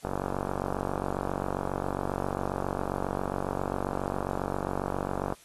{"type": "click train", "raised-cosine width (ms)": 1, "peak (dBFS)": -16, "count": 251, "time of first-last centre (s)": [0.05, 5.324], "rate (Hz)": 47.4, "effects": ["white hiss -56 dBFS RMS until 5.44 s", "AAC 32 kbps"]}